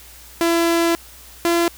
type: tone pair in turn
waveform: sawtooth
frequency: 336.3 / 340.4 Hz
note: E4 / F4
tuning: +35 / -44 cents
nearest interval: unison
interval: 21 cents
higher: second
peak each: -11 dBFS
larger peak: neither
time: 0.41-0.95 / 1.45-1.68 s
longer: first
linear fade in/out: 0 ms
effects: added 60 Hz sine -46 dBFS peak until 1.77 s + white hiss -43 dBFS RMS until 1.77 s